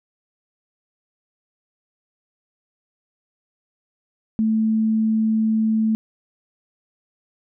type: tone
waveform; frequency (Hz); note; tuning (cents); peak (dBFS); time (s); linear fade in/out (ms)
sine; 220; A3; 0; -16; 4.39-5.95; 0
effects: none